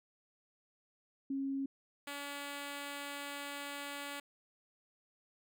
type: tone pair in turn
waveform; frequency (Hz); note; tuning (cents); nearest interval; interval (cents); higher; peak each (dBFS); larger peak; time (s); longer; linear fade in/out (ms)
sine / 5% pulse; 272.6 / 284.8; C#4 / C#4; -29 / +47; minor second; 76; second; -34 / -30; second; 1.3-1.66 / 2.07-4.2; second; 5
effects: none